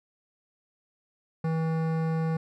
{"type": "tone with hard clipping", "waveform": "sine", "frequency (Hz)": 161.5, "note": "E3", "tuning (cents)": -35, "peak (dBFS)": -27, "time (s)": [1.44, 2.37], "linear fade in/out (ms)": 5, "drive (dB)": 16, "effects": []}